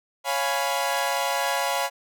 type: chord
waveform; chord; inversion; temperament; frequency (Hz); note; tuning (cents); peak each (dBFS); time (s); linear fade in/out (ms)
sawtooth; C# dominant seventh; none; equal; 554.4 / 698.5 / 830.6 / 987.8; C#5 / E#5 / G#5 / B5; 0 / 0 / 0 / 0; -25; 0.24-1.9; 50
effects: none